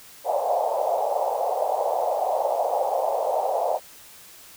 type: band-pass noise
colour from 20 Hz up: pink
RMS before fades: -24 dBFS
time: 0.24-3.8 s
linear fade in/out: 50 ms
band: 540 to 840 Hz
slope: 48 dB/octave
effects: white hiss -47 dBFS RMS until 4.56 s